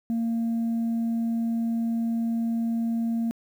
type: tone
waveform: sine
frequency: 230 Hz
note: A#3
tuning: 23 cents flat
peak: -21 dBFS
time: 0.1-3.31 s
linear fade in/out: 0 ms
effects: tanh soft clip ceiling -22 dBFS + 9-bit